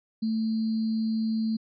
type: tone with sample-and-hold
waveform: sine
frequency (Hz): 221.8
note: A3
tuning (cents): +14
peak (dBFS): -24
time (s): 0.22-1.57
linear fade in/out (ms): 10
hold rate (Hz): 4410
effects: resampled to 16000 Hz